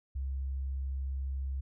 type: tone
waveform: sine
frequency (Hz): 67.1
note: C2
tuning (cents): +44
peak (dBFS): -32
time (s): 0.15-1.61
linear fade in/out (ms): 10
effects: none